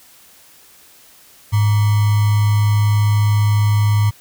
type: tone with sample-and-hold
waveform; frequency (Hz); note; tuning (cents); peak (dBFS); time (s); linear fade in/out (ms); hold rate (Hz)
sine; 104.6; G#2; +13; -11; 1.52-4.11; 20; 1050
effects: white hiss -47 dBFS RMS until 4.2 s